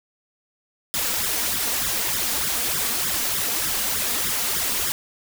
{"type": "noise with flanger", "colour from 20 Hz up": "white", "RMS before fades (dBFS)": -24, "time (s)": [0.94, 4.92], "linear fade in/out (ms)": 0, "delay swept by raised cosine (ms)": [0.56, 4.36], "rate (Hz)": 3.3, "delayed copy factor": 0.85, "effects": []}